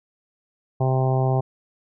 harmonic tone, 130.81 Hz, C3, in tune, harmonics 1 / 2 / 3 / 4 / 5 / 6 / 7 / 8, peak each -19 / -34 / -27 / -32 / -28 / -28 / -35 / -38 dBFS, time 0.8-1.41 s, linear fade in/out 10 ms, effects none

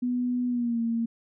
sine tone with pitch glide, 246.9 to 230.4 Hz, B3 to A#3, 0 to -20 cents, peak -24 dBFS, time 0.02-1.06 s, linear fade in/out 10 ms, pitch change -120 cents, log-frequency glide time 0.48-0.8 s, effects none

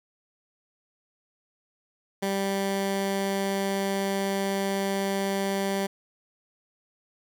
15% pulse tone, 196 Hz, G3, in tune, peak -19 dBFS, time 2.22-5.87 s, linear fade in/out 10 ms, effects none

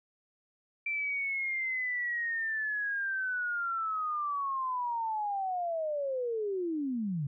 sine linear sweep, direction down, 2349 to 132.7 Hz, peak -30 dBFS, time 0.86-7.27 s, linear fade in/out 5 ms, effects none

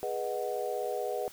sine chord, G# minor seventh, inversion none, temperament equal with one note detuned, 415.3 / 491.3 / 622.3 / 740 Hz, G#4 / B4 / D#5 / F#5, 0 / -9 / 0 / 0 cents, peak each -36 / -35 / -37 / -37 dBFS, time 0.03-1.28 s, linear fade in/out 0 ms, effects white hiss -52 dBFS RMS until 1.32 s

